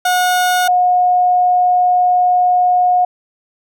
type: tone pair in turn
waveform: 30% pulse / sine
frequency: 726 / 722.6 Hz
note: F#5 / F#5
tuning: -33 / -41 cents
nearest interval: unison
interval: 8 cents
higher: first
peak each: -9 dBFS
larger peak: neither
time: 0.05-0.68 / 0.68-3.05 s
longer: second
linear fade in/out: 5 ms
effects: none